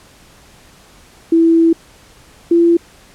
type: tone pair in turn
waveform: sine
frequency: 330.2 / 339.5 Hz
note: E4 / F4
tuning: +3 / -49 cents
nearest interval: unison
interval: 48 cents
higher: second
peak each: -7 dBFS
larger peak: neither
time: 1.32-1.73 / 2.51-2.77 s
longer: first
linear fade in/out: 5 ms
effects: pink hiss -45 dBFS RMS until 3.14 s + low-pass 11000 Hz 12 dB/octave

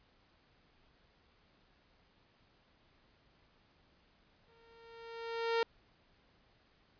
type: tone with exponential growth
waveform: sawtooth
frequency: 460.1 Hz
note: A#4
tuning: 23 cents flat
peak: -24 dBFS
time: 4.48-5.63 s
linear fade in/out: 2 ms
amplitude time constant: 250 ms
effects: pink hiss -69 dBFS RMS until 6.99 s + resampled to 11025 Hz

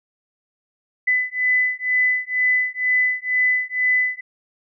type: beating tone pair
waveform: sine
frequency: 2003 / 2005.1 Hz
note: B6 / B6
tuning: +24 / +26 cents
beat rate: 2.1 Hz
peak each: -20 dBFS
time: 1.07-4.21 s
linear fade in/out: 10 ms
effects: none

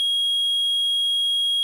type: tone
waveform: sine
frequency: 3285 Hz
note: G#7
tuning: 20 cents flat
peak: -16 dBFS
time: 0-1.63 s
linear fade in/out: 0 ms
effects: tanh soft clip ceiling -18 dBFS + 8-bit

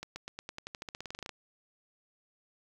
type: accelerating click train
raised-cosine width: 0.2 ms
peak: -23 dBFS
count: 19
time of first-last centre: 0.03-1.293 s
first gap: 130 ms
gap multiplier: 0.92
effects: 9-bit

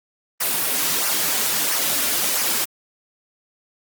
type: noise with flanger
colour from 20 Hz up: white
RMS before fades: -21 dBFS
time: 0.4-2.65 s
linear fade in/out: 10 ms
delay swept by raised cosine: 0.25 to 6.05 ms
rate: 1.5 Hz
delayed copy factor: -0.55
effects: high-pass 150 Hz 12 dB/octave + Opus 32 kbps

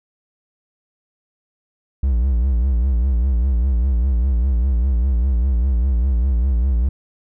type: tone with vibrato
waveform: triangle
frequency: 62.4 Hz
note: B1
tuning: 19 cents sharp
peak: -12 dBFS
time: 2.03-6.89 s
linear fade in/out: 5 ms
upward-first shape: sine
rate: 5 Hz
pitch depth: 160 cents each way
effects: none

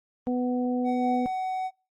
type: harmonic tone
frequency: 248.5 Hz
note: B3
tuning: 11 cents sharp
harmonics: 1 / 2 / 3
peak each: -25 / -31 / -35 dBFS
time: 0.27-1.26 s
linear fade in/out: 0 ms
type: tone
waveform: triangle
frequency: 749 Hz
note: F#5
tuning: 21 cents sharp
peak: -25 dBFS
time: 0.84-1.71 s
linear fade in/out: 50 ms
effects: noise-tail reverb RT60 0.3 s tail -24 dB re dry + Opus 24 kbps

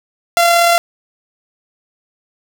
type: tone with amplitude modulation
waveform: sawtooth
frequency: 686 Hz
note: F5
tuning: 31 cents flat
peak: -4 dBFS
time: 0.37-0.78 s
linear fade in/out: 0 ms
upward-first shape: sine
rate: 37.2 Hz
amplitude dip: 25%
effects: none

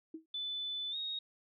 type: tone with exponential decay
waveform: sine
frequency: 320.4 Hz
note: E4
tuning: 49 cents flat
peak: -38 dBFS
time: 0.14-0.26 s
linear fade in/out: 5 ms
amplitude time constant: 26 ms
type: tone with pitch glide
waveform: sine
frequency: 3500 to 3751 Hz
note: A7 to A#7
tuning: -10 to +10 cents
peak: -36 dBFS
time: 0.34-1.19 s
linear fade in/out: 5 ms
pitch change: +120 cents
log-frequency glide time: 0.91-0.96 s
effects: none

